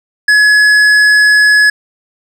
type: tone with hard clipping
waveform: triangle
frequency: 1694 Hz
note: G#6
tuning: 34 cents sharp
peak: -6 dBFS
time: 0.28-1.7 s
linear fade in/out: 5 ms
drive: 12 dB
effects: none